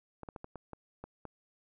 clicks, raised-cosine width 1 ms, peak -29 dBFS, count 8, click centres 0.233 / 0.288 / 0.362 / 0.444 / 0.557 / 0.733 / 1.04 / 1.253 s, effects none

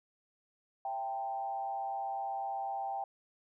sine tone with frequency modulation, 788 Hz, G5, 9 cents sharp, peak -34 dBFS, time 0.85-3.04 s, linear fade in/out 2 ms, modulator 120 Hz, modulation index 0.67, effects none

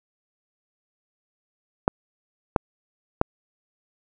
clicks, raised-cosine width 1 ms, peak -3 dBFS, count 3, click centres 1.879 / 2.562 / 3.214 s, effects none

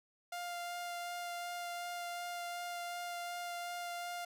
sawtooth tone with vibrato, 700 Hz, F5, 4 cents sharp, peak -36 dBFS, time 0.32-4.25 s, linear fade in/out 5 ms, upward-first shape sine, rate 2.7 Hz, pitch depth 9 cents each way, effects none

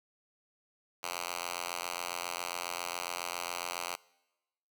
5% pulse tone with high-pass filter, 87.31 Hz, F2, in tune, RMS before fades -38 dBFS, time 1.03-3.96 s, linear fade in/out 5 ms, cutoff 1000 Hz, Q 0.56, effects noise-tail reverb RT60 1.0 s tail -23 dB re dry

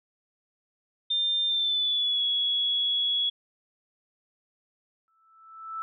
sine tone with pitch glide, 3600 to 3359 Hz, A7 to G#7, +39 to +19 cents, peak -23 dBFS, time 1.1-3.3 s, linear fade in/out 10 ms, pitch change -120 cents, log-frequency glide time 1.48-2.23 s
sine tone with exponential growth, 1318.5 Hz, E6, in tune, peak -29 dBFS, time 5.08-5.82 s, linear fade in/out 0 ms, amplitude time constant 160 ms
effects none

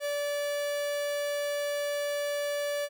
45% pulse tone, 579 Hz, D5, 25 cents flat, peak -29 dBFS, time 0-2.89 s, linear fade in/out 50 ms, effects none

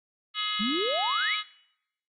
harmonic tone, 421.2 Hz, G#4, 24 cents sharp, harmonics 3 / 4 / 5 / 6 / 7 / 8 / 9 / 10, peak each -34 / -43 / -37 / -43 / -32 / -34 / -36 / -44 dBFS, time 0.34-1.44 s, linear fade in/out 50 ms
sine exponential sweep, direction up, 190.1 to 2443 Hz, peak -27 dBFS, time 0.59-1.36 s, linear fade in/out 20 ms
effects noise-tail reverb RT60 0.8 s tail -21 dB re dry + Opus 32 kbps

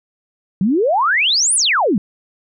sine exponential two-way sweep, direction up then down, 174.61 to 10400 to 174.61 Hz, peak -12 dBFS, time 0.61-1.98 s, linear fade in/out 2 ms, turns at 1.55 s, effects none

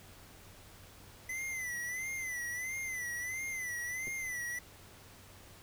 square tone with vibrato, 2015 Hz, B6, 34 cents sharp, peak -37 dBFS, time 1.29-4.59 s, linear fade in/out 5 ms, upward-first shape sine, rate 1.5 Hz, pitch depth 92 cents each way
clicks, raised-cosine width 2 ms, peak -36 dBFS, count 2, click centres 4.072 / 4.08 s
effects added 95 Hz sine -60 dBFS peak until 5.62 s + pink hiss -56 dBFS RMS until 5.62 s

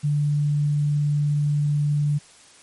sine tone, 146.83 Hz, D3, in tune, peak -18 dBFS, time 0.03-2.19 s, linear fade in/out 20 ms, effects white hiss -50 dBFS RMS until 2.62 s + MP3 48 kbps

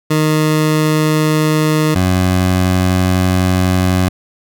20% pulse tone pair in turn, 154.8 / 92.04 Hz, D#3 / F#2, -9 / -9 cents, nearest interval major sixth, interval 900 cents, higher first, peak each -6 dBFS, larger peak neither, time 0.1-1.95 / 1.95-4.09 s, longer second, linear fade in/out 10 ms, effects none

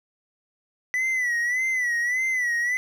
triangle tone with vibrato, 1976 Hz, B6, in tune, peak -20 dBFS, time 0.94-2.77 s, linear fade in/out 0 ms, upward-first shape sine, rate 1.7 Hz, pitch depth 89 cents each way, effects none

